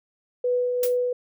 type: tone with tremolo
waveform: sine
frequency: 493.9 Hz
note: B4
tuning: in tune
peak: -19 dBFS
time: 0.44-1.13 s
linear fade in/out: 5 ms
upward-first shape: triangle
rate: 2.6 Hz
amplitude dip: 35%
type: noise with exponential decay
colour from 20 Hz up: blue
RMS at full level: -25 dBFS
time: 0.83-0.97 s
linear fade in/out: 2 ms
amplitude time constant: 29 ms
effects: none